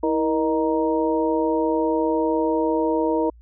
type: tone cluster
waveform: sine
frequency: 322.8 / 472.4 / 619 / 937 Hz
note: E4 / A#4 / D#5 / A#5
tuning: -36 / +23 / -9 / +9 cents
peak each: -22 / -23 / -26 / -26 dBFS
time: 0.03-3.3 s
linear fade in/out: 5 ms
effects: added 58 Hz sine -45 dBFS peak until 3.41 s